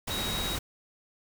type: tone in noise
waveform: sine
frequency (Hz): 3808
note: A#7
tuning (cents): +36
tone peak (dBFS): -33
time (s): 0.1-0.56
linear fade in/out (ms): 10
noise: pink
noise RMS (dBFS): -33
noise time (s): 0.07-0.59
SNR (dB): -3
effects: none